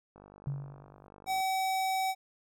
click train, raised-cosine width 1 ms, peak -38 dBFS, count 63, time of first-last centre 0.16-1.402 s, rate 49.9 Hz
sine tone with exponential decay, 140 Hz, C#3, 18 cents sharp, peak -29 dBFS, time 0.47-1.07 s, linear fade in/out 0 ms, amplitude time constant 130 ms
square tone, 761 Hz, F#5, 48 cents sharp, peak -29 dBFS, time 1.26-2.15 s, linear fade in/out 50 ms
effects none

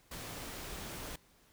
pink noise, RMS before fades -44 dBFS, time 0.11-1.16 s, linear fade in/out 5 ms, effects pink hiss -66 dBFS RMS until 1.52 s

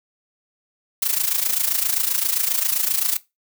blue noise with amplitude modulation, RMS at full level -18 dBFS, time 1.02-3.17 s, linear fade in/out 5 ms, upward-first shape sine, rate 27.6 Hz, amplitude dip 75%, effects noise-tail reverb RT60 0.2 s tail -18 dB re dry

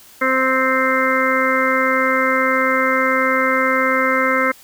harmonic tone, 261.6 Hz, C4, in tune, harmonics 1 / 2 / 4 / 5 / 6 / 7 / 8, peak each -23 / -20 / -24 / -20 / -23 / -26 / -20 dBFS, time 0.21-4.52 s, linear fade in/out 10 ms, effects white hiss -45 dBFS RMS until 4.63 s

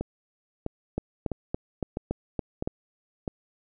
two click trains, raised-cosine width 2 ms, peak -14 / -16 dBFS, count 7 / 6, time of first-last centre 0.98-2.675 / 0.01-3.278 s, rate 3.54 / 1.53 Hz, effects none

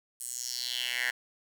10% pulse tone with high-pass filter sweep, 123.47 Hz, B2, in tune, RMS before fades -34 dBFS, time 0.2-1.11 s, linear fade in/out 10 ms, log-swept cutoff 9400 to 1700 Hz, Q 3.6, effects none

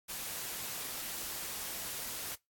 white noise, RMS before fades -40 dBFS, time 0.08-2.36 s, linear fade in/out 20 ms, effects noise-tail reverb RT60 0.2 s tail -24 dB re dry + AAC 64 kbps

